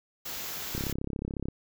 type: band-stop noise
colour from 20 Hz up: white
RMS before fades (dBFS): -37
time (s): 0.25-0.93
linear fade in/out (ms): 10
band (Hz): 7800 to 11000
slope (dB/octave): 96
type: click train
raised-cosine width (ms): 3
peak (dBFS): -20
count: 26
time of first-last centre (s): 0.75-1.485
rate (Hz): 34
effects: none